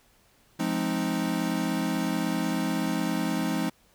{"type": "chord", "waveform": "square", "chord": "F minor seventh", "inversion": "none", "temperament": "equal with one note detuned", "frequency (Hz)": [174.61, 210.9, 261.6, 311.1], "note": ["F3", "Ab3", "C4", "Eb4"], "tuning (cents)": [0, 27, 0, 0], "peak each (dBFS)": -32, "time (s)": [0.59, 3.7], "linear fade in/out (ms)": 10, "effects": ["pink hiss -62 dBFS RMS until 3.94 s"]}